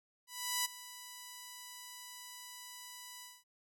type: tone with ADSR envelope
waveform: 5% pulse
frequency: 987.8 Hz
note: B5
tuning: in tune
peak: -19 dBFS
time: 0.27-3.44 s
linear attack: 380 ms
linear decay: 16 ms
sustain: -17 dB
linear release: 220 ms
effects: none